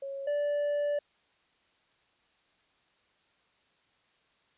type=tone pair in turn; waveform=sine / triangle; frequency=550 / 582.7 Hz; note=C#5 / D5; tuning=-14 / -14 cents; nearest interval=minor second; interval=100 cents; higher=second; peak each=-35 / -25 dBFS; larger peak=second; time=0.02-0.27 / 0.27-0.99 s; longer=second; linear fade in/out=5 ms; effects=white hiss -69 dBFS RMS until 4.57 s + resampled to 8000 Hz